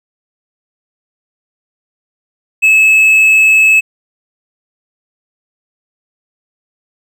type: tone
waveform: triangle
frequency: 2594 Hz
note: E7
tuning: 28 cents flat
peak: -3 dBFS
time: 2.62-3.81 s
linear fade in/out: 20 ms
effects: none